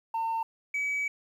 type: tone pair in turn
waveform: sine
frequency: 905 / 2280 Hz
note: A5 / C#7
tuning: +48 / +48 cents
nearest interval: octave + major third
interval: 1600 cents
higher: second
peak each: -25 dBFS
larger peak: neither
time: 0.14-0.43 / 0.74-1.08 s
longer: second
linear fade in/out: 5 ms
effects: tanh soft clip ceiling -26 dBFS + 10-bit